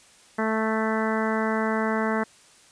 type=harmonic tone; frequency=220 Hz; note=A3; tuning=in tune; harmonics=1 / 2 / 3 / 4 / 5 / 6 / 7 / 8 / 9; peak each=-26 / -29 / -31 / -32 / -33 / -34 / -34 / -35 / -36 dBFS; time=0.38-2.24 s; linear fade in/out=10 ms; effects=white hiss -54 dBFS RMS until 2.71 s + resampled to 22050 Hz